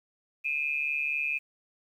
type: tone pair together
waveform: sine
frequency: 2428 / 2572 Hz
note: D#7 / E7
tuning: -43 / -43 cents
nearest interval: minor second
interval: 100 cents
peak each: -30 / -30 dBFS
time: 0.44-1.39 s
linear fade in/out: 20 ms
effects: 10-bit